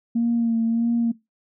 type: tone with vibrato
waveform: sine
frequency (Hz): 231.1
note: A#3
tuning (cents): -15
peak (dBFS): -17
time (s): 0.15-1.12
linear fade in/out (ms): 10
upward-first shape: sine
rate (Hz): 1.6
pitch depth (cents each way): 29
effects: noise-tail reverb RT60 0.2 s tail -20 dB re dry + tanh soft clip ceiling -13 dBFS